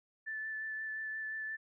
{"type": "tone with vibrato", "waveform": "sine", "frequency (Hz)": 1753, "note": "A6", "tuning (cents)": -7, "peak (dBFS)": -37, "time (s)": [0.26, 1.57], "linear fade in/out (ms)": 20, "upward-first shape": "sine", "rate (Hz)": 5.7, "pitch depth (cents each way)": 12, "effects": []}